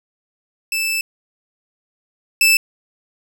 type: tone pair in turn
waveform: sawtooth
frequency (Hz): 2637 / 2637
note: E7 / E7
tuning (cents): 0 / 0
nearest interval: unison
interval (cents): 0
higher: neither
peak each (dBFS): -15 / -7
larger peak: second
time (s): 0.72-1.01 / 2.41-2.57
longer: first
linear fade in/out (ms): 2
effects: none